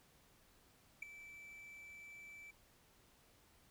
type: tone with ADSR envelope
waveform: triangle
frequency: 2322 Hz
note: D7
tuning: 20 cents flat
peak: -36 dBFS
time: 1.02-2.51 s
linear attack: 7 ms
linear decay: 5 ms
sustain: -15 dB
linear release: 7 ms
effects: pink hiss -69 dBFS RMS until 3.7 s